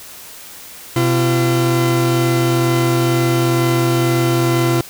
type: tone pair together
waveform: 40% pulse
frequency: 127.4 / 340.1 Hz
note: C3 / F4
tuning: -46 / -46 cents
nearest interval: octave + perfect fourth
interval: 1700 cents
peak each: -15 dBFS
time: 0.96-4.81 s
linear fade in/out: 2 ms
effects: white hiss -36 dBFS RMS until 4.89 s